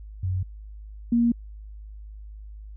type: tone pair in turn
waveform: sine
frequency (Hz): 92.5 / 235.5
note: F#2 / A#3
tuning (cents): 0 / +18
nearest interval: octave + major third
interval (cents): 1618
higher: second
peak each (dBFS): -23 / -17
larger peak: second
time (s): 0.23-0.43 / 1.12-1.32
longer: neither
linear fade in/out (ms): 5
effects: added 52 Hz sine -38 dBFS peak until 2.76 s